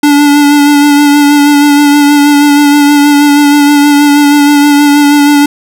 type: tone with vibrato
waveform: square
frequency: 289.7 Hz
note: D4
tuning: 24 cents flat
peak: -3 dBFS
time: 0.03-5.46 s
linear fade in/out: 5 ms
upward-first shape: sine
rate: 6.3 Hz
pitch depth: 23 cents each way
effects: none